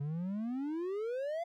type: exponential sweep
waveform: triangle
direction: up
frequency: 138.59 to 698.5 Hz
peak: -32 dBFS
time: 0-1.44 s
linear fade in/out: 10 ms
effects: none